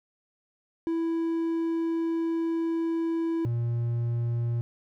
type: tone pair in turn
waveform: triangle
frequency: 330.2 / 118.07 Hz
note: E4 / A#2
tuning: +3 / +23 cents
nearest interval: octave + tritone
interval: 1780 cents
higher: first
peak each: -23 / -23 dBFS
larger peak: neither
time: 0.87-3.45 / 3.45-4.61 s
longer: first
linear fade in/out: 0 ms
effects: none